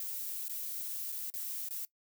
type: noise with dropouts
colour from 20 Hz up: violet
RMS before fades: -39 dBFS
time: 0-1.85 s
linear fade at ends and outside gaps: 1 ms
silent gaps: 0.482-0.495 / 1.119-1.123 / 1.301-1.339 / 1.687-1.708 s
effects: noise-tail reverb RT60 0.1 s tail -20 dB re dry